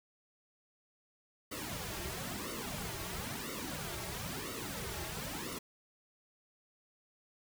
pink noise with flanger, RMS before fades -41 dBFS, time 1.51-5.59 s, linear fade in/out 10 ms, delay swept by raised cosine 1.2 to 4.1 ms, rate 1 Hz, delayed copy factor -1, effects none

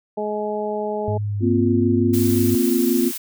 harmonic tone, 210.7 Hz, G#3, 25 cents sharp, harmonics 1 / 2 / 3 / 4, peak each -30 / -25 / -27 / -29 dBFS, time 0.17-1.18 s, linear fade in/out 10 ms
sine tone with pitch glide, 104.2 to 101.12 Hz, G#2 to G#2, +6 to -46 cents, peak -21 dBFS, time 1.08-2.55 s, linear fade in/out 0 ms, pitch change -52 cents, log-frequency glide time 1.23-1.42 s
sine chord, Bb suspended second, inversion none, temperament equal with one note detuned, 235.9 / 261.6 / 349.2 Hz, Bb3 / C4 / F4, +21 / 0 / 0 cents, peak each -20 dBFS, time 1.4-3.12 s, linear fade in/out 50 ms
blue noise, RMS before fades -29 dBFS, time 2.13-3.18 s, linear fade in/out 10 ms
effects none

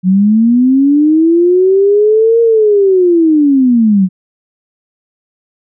sine linear two-way sweep, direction up then down, 180 to 466.2 to 180 Hz, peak -5 dBFS, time 0.03-4.09 s, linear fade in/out 50 ms, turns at 2.41 s, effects none

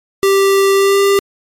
square tone with pitch glide, 392 to 397.2 Hz, G4 to G4, 0 to +23 cents, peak -9 dBFS, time 0.23-1.19 s, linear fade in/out 0 ms, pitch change +23 cents, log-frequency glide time 0.75-1 s, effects MP3 64 kbps

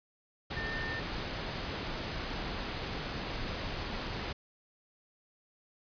sine tone in noise, 1800 Hz, A6, 39 cents sharp, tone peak -37 dBFS, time 0.56-1 s, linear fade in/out 10 ms, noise pink, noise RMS -37 dBFS, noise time 0.5-4.33 s, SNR -3 dB, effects resampled to 11025 Hz

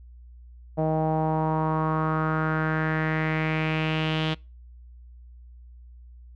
sawtooth tone with low-pass filter sweep, 157.4 Hz, D#3, 20 cents sharp, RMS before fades -25 dBFS, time 0.77-4.35 s, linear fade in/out 20 ms, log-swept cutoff 680 to 3300 Hz, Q 4, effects noise-tail reverb RT60 0.3 s tail -26 dB re dry + added 60 Hz sine -44 dBFS peak until 6.35 s

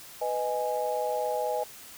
sine chord, G# minor, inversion first, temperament just, 498.4 / 623 / 830.6 Hz, B4 / D#5 / G#5, +16 / +2 / 0 cents, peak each -31 dBFS, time 0.21-1.64 s, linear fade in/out 10 ms, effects white hiss -47 dBFS RMS until 1.97 s

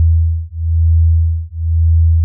sine beating tone pair, 81.5 / 82.5 Hz, E2 / E2, -19 / +2 cents, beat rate 1 Hz, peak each -12 dBFS, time 0-2.24 s, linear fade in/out 0 ms, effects none

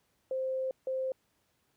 sine tone bursts at uneven times, 523.3 Hz, C5, in tune, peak -30 dBFS, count 2, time 0.31-0.71 / 0.87-1.12 s, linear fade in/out 2 ms, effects pink hiss -74 dBFS RMS until 1.76 s + high-pass 60 Hz 12 dB/octave

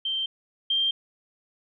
sine tone pair in turn, 3136 / 3174 Hz, G7 / G7, 0 / +21 cents, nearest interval unison, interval 21 cents, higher second, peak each -25 / -21 dBFS, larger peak second, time 0.05-0.26 / 0.7-0.91 s, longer neither, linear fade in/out 5 ms, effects none

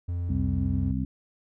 triangle tone with pitch glide, 87.31 to 88.78 Hz, F2 to F2, 0 to +29 cents, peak -25 dBFS, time 0.08-0.92 s, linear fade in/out 10 ms, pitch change +29 cents, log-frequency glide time 0.56-0.66 s
harmonic tone, 64.5 Hz, C2, 24 cents flat, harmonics 1 / 2 / 3 / 4, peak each -31 / -31 / -31 / -31 dBFS, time 0.29-1.05 s, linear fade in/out 5 ms
effects none

